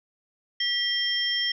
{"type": "tone cluster", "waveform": "sine", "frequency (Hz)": [1952, 3201, 5380], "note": ["B6", "G7", "E8"], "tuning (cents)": [-21, 36, 34], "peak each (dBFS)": [-29, -26, -29], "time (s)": [0.6, 1.52], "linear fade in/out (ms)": 5, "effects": []}